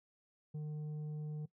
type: tone with tanh clipping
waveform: triangle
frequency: 151.6 Hz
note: D#3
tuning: 45 cents flat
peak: -40 dBFS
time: 0.54-1.46 s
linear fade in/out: 10 ms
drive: 10 dB
effects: noise-tail reverb RT60 0.1 s tail -19 dB re dry